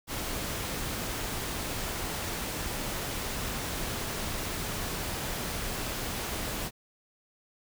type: noise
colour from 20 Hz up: pink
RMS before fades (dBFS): -34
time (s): 0.07-6.71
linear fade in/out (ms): 50
effects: none